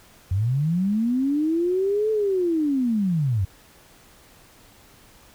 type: linear two-way sweep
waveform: sine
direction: up then down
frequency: 87.31 to 440 to 87.31 Hz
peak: -19 dBFS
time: 0.31-3.45 s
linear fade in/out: 5 ms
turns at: 2.11 s
effects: pink hiss -52 dBFS RMS until 5.34 s